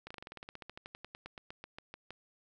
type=slowing click train; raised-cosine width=0.3 ms; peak=-29 dBFS; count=25; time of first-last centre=0.07-2.106 s; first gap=35 ms; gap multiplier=1.07; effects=none